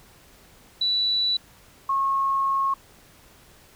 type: tone pair in turn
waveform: sine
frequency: 3951 / 1089 Hz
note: B7 / C#6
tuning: 0 / -31 cents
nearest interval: octave + minor seventh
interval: 2231 cents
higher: first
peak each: -20 dBFS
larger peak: neither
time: 0.81-1.37 / 1.89-2.74 s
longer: second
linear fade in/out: 5 ms
effects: pink hiss -53 dBFS RMS until 3.75 s